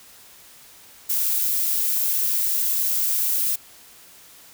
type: noise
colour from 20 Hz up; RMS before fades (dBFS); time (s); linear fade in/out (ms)
violet; -22; 1.09-3.56; 10
effects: white hiss -48 dBFS RMS until 4.53 s